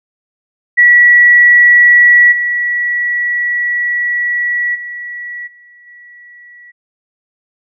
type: tone with level steps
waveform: sine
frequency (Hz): 1938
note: B6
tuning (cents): -33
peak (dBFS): -3 / -12 / -22 / -39 / -35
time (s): 0.77-6.72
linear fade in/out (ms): 20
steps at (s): 2.31 / 4.74 / 5.46 / 5.86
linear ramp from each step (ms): 20
effects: none